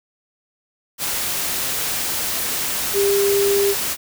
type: tone in noise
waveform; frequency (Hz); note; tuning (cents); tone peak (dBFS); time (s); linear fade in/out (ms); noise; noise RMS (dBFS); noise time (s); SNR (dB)
sine; 400; G4; +35; -15; 2.93-3.75; 50; white; -23; 0.98-3.97; +5
effects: none